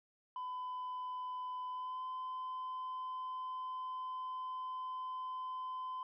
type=tone with pitch glide; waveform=sine; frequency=1006 to 1023 Hz; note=B5 to C6; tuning=+32 to -39 cents; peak=-37 dBFS; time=0.36-6.03 s; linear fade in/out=2 ms; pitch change=+29 cents; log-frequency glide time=1.7-2.04 s; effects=tanh soft clip ceiling -38 dBFS